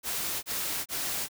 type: noise bursts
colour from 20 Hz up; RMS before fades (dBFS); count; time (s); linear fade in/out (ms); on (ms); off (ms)
white; -32; 3; 0.03-1.286; 50; 400; 28
effects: none